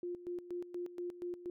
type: tone with tremolo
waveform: sine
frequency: 352.5 Hz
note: F4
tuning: 16 cents sharp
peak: -37 dBFS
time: 0.03-1.5 s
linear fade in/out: 2 ms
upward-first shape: square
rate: 4.2 Hz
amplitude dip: 75%
effects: none